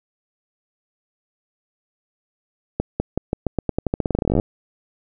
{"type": "accelerating click train", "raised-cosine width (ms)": 2, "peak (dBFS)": -6, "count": 26, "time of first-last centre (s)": [2.8, 4.398], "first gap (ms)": 200, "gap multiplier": 0.88, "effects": []}